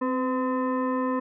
sine tone with frequency modulation, 260 Hz, C4, 11 cents flat, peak -23 dBFS, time 0.01-1.2 s, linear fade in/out 10 ms, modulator 767 Hz, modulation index 1.1, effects none

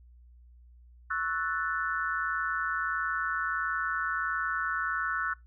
sine chord, F# minor seventh, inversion second, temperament equal, 1108.7 / 1318.5 / 1480 / 1760 Hz, C#6 / E6 / F#6 / A6, 0 / 0 / 0 / 0 cents, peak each -37 / -33 / -31 / -37 dBFS, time 1.1-5.34 s, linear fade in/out 10 ms, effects noise-tail reverb RT60 0.2 s tail -24 dB re dry + added 60 Hz sine -52 dBFS peak until 5.46 s

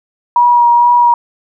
sine tone with vibrato, 958 Hz, A#5, 47 cents sharp, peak -5 dBFS, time 0.36-1.14 s, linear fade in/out 2 ms, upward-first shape sine, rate 2.2 Hz, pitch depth 15 cents each way, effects none

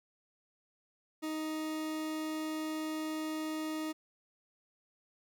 40% pulse tone, 312.3 Hz, D#4, 7 cents sharp, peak -34 dBFS, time 1.22-3.93 s, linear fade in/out 20 ms, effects none

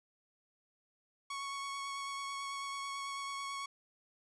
sawtooth tone with vibrato, 1108.7 Hz, C#6, in tune, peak -35 dBFS, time 1.3-3.66 s, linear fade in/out 5 ms, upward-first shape triangle, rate 9.1 Hz, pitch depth 16 cents each way, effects resampled to 22050 Hz

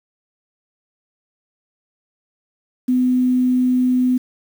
sine tone with quantisation, 252.3 Hz, B3, 37 cents sharp, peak -13 dBFS, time 2.88-4.18 s, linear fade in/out 10 ms, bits 7, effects none

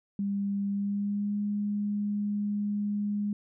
sine tone with pitch glide, 200 to 205.9 Hz, G3 to G#3, +35 to -15 cents, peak -27 dBFS, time 0.19-3.33 s, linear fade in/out 2 ms, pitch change +50 cents, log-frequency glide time 0.7-1.39 s, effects none

